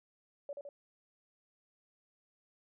sine tone with echo, 570 Hz, C#5, 48 cents sharp, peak -38 dBFS, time 0.49-0.53 s, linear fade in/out 2 ms, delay 80 ms, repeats 2, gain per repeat -3 dB, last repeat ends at 0.69 s, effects none

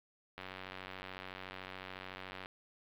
click train, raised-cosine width 0.3 ms, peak -28 dBFS, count 196, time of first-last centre 0.38-2.459 s, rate 93.8 Hz, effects low-pass 4000 Hz 12 dB/octave + 10-bit

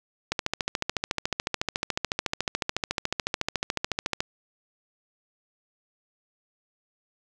click train, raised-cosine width 0.2 ms, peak -8 dBFS, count 55, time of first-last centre 0.32-4.205 s, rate 13.9 Hz, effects none

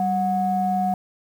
sine tone pair together, 193.21 / 732 Hz, G3 / F#5, -25 / -19 cents, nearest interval octave + major seventh, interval 2306 cents, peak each -23 / -20 dBFS, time 0-0.94 s, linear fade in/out 2 ms, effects tanh soft clip ceiling -12 dBFS + 8-bit

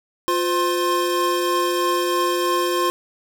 square tone cluster, 352.3 / 512 / 1060 Hz, F4 / C5 / C6, +15 / -38 / +22 cents, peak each -22 / -27 / -23 dBFS, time 0.28-2.9 s, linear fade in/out 0 ms, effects none

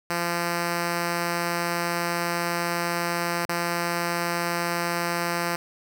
5% pulse tone with dropouts, 172 Hz, F3, 26 cents flat, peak -13 dBFS, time 0.1-5.56 s, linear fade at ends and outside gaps 2 ms, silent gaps 3.454-3.491 s, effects none

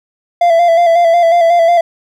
triangle tone with vibrato, 680 Hz, F5, 46 cents flat, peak -4 dBFS, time 0.41-1.81 s, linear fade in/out 5 ms, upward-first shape square, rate 5.5 Hz, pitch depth 37 cents each way, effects none

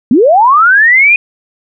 sine linear sweep, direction up, 211.8 to 2489 Hz, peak -3 dBFS, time 0.11-1.16 s, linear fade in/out 2 ms, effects none

